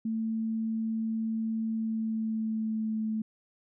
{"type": "tone with pitch glide", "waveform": "sine", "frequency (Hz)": [222.9, 218.6], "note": ["A3", "A3"], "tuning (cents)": [23, -11], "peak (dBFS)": -28, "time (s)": [0.05, 3.22], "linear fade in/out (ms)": 5, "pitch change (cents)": -34, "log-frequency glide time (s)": [1.72, 3.01], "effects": []}